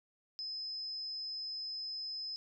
sine tone with amplitude modulation, 5100 Hz, D#8, 42 cents sharp, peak -37 dBFS, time 0.39-2.36 s, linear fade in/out 0 ms, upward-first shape sine, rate 139 Hz, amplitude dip 30%, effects none

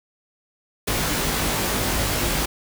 pink noise with comb filter, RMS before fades -23 dBFS, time 0.87-2.46 s, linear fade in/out 10 ms, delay 20 ms, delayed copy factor +0.7, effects none

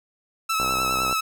sawtooth tone with vibrato, 1309 Hz, E6, 13 cents flat, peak -18 dBFS, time 0.49-1.21 s, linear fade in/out 10 ms, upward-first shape sine, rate 9.8 Hz, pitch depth 30 cents each way
click train, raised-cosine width 1 ms, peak -16 dBFS, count 35, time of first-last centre 0.6-1.127 s, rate 64.5 Hz
effects none

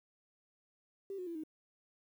sine tone with pitch steps, 392 / 363.6 / 337.3 / 312.9 Hz, G4 / F#4 / E4 / D#4, 0 / -30 / +40 / +10 cents, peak -39 dBFS, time 1.1-1.436 s, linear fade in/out 2 ms, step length 84 ms, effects 11-bit

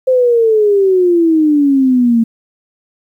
sine exponential sweep, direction down, 523.3 to 225.5 Hz, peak -7 dBFS, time 0.07-2.24 s, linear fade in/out 10 ms, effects 8-bit

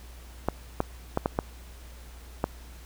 clicks, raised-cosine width 1 ms, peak -10 dBFS, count 6, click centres 0.486 / 0.804 / 1.174 / 1.259 / 1.389 / 2.441 s, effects added 60 Hz sine -44 dBFS peak until 2.85 s + pink hiss -52 dBFS RMS until 2.85 s

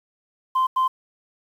sine tone bursts at uneven times, 1039 Hz, C6, 12 cents flat, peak -15 dBFS, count 2, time 0.55-0.67 / 0.76-0.88 s, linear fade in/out 10 ms, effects tanh soft clip ceiling -15 dBFS + 8-bit

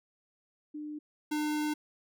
sine / square tone pair in turn, 300 / 301.5 Hz, D4 / D4, +37 / +46 cents, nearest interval unison, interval 9 cents, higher second, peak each -37 / -30 dBFS, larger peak second, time 0.74-0.99 / 1.31-1.74 s, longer second, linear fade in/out 10 ms, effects none

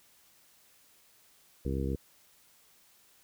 harmonic tone, 67.2 Hz, C2, 47 cents sharp, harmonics 1 / 2 / 3 / 4 / 5 / 6 / 7, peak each -33 / -36 / -38 / -39 / -40 / -41 / -41 dBFS, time 1.65-1.96 s, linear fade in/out 5 ms, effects white hiss -63 dBFS RMS until 3.23 s

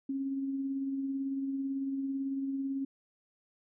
sine tone with tremolo, 271.9 Hz, C#4, 33 cents flat, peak -30 dBFS, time 0.09-2.85 s, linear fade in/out 5 ms, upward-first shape sine, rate 18 Hz, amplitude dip 30%, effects none

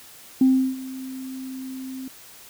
sine tone with ADSR envelope, 261.6 Hz, C4, in tune, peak -11 dBFS, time 0.41-2.08 s, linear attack 4 ms, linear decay 340 ms, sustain -20 dB, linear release 3 ms, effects tanh soft clip ceiling -8 dBFS + white hiss -46 dBFS RMS until 2.49 s

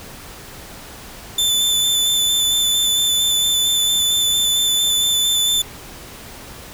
sawtooth tone with vibrato, 3520 Hz, A7, in tune, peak -12 dBFS, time 1.38-5.62 s, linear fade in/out 5 ms, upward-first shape square, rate 4.4 Hz, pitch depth 12 cents each way, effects pink hiss -37 dBFS RMS until 6.73 s

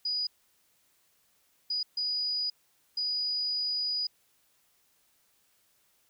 sine tone bursts at uneven times, 4925 Hz, D#8, 19 cents flat, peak -28 dBFS, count 4, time 0.05-0.27 / 1.7-1.83 / 1.97-2.5 / 2.97-4.07 s, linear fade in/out 5 ms, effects white hiss -69 dBFS RMS until 6.09 s

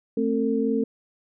sine tone cluster, 222.1 / 266.1 / 450.9 Hz, A3 / C4 / A4, +16 / +29 / +42 cents, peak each -25 dBFS, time 0.17-0.84 s, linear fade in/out 5 ms, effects none

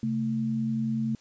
sine tone pair together, 132.6 / 223 Hz, C3 / A3, +23 / +23 cents, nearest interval major sixth, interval 900 cents, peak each -32 / -26 dBFS, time 0.03-1.15 s, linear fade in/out 2 ms, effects white hiss -60 dBFS RMS until 1.2 s + resampled to 16000 Hz

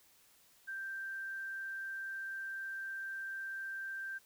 sine tone, 1571 Hz, G6, 3 cents sharp, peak -39 dBFS, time 0.67-4.19 s, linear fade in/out 20 ms, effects white hiss -66 dBFS RMS until 4.25 s

